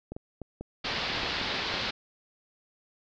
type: clicks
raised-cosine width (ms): 2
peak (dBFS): -24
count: 8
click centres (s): 0.12 / 0.165 / 0.417 / 0.61 / 1.175 / 1.234 / 1.414 / 1.741
type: low-pass noise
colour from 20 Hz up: white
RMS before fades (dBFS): -32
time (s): 0.84-1.91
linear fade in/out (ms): 10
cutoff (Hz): 4700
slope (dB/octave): 48
effects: none